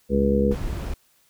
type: harmonic tone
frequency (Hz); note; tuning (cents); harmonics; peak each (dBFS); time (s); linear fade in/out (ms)
69.2; C#2; -2; 1 / 2 / 3 / 4 / 5 / 6 / 7; -25 / -32 / -21 / -32 / -30 / -27 / -22; 0.09-0.56; 50
type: noise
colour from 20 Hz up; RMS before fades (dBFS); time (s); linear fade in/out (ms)
brown; -28; 0.51-0.94; 5
effects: white hiss -62 dBFS RMS until 1.29 s